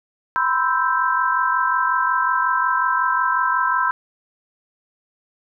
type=chord; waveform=sine; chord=C major seventh; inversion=third; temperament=equal with one note detuned; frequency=987.8 / 1033.3 / 1318.5 / 1568 Hz; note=B5 / C6 / E6 / G6; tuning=0 / -22 / 0 / 0 cents; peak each=-22 dBFS; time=0.36-3.91 s; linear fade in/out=0 ms; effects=none